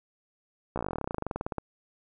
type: slowing click train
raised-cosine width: 1 ms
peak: -17 dBFS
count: 26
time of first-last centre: 0.76-1.583 s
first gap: 15 ms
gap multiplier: 1.06
effects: none